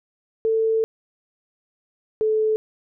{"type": "tone pair in turn", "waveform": "sine", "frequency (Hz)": [445.3, 434.6], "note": ["A4", "A4"], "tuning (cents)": [21, -21], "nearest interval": "unison", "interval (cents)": 42, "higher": "first", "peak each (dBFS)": [-17, -17], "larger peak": "neither", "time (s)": [[0.45, 0.84], [2.21, 2.56]], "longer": "first", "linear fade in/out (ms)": 0, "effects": []}